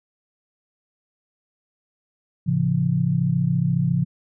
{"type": "chord", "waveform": "sine", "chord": "A augmented", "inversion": "none", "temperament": "just", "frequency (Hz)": [110, 137.5, 171.88], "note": ["A2", "C#3", "E#3"], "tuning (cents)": [0, -14, -27], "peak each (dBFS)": [-27, -21, -21], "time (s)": [2.46, 4.05], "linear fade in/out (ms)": 20, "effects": []}